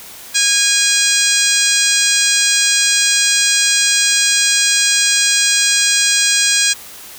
harmonic tone, 820 Hz, G#5, 22 cents flat, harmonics 2 / 3 / 4 / 5 / 6 / 7 / 8 / 9 / 10, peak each -20 / -20 / -20 / -20 / -20 / -20 / -20 / -20 / -20 dBFS, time 0.34-6.74 s, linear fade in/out 20 ms, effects white hiss -35 dBFS RMS until 7.18 s

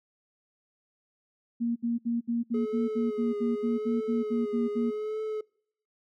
sine tone bursts, 234.7 Hz, A#3, 12 cents sharp, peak -25 dBFS, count 15, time 1.6-4.91 s, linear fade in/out 20 ms, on 160 ms, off 65 ms
triangle tone with vibrato, 422.7 Hz, G#4, 31 cents sharp, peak -28 dBFS, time 2.54-5.41 s, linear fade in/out 5 ms, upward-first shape triangle, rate 0.84 Hz, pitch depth 53 cents each way
effects noise-tail reverb RT60 0.7 s tail -26 dB re dry

